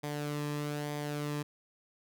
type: tone with flanger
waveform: sawtooth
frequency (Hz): 147.3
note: D3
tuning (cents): +6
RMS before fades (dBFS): -36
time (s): 0.03-1.43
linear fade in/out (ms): 10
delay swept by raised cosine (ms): 0.72 to 1.4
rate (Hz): 1.1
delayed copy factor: -0.5
effects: none